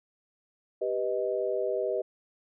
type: chord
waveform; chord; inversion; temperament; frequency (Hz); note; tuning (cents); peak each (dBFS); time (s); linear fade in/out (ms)
sine; G augmented; none; equal with one note detuned; 392 / 493.9 / 625.1; G4 / B4 / D#5; 0 / 0 / +8; -31; 0.81-2.02; 10
effects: none